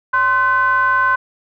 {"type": "ring-modulated tone", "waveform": "triangle", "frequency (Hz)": 237.3, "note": "A#3", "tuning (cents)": 31, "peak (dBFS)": -7, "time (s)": [0.13, 1.16], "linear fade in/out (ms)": 10, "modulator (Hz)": 1280, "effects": []}